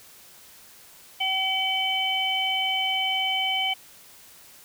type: harmonic tone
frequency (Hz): 763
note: G5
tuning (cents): -47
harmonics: 1 / 3 / 4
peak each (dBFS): -29 / -28 / -25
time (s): 1.2-3.74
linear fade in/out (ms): 10
effects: white hiss -50 dBFS RMS until 4.64 s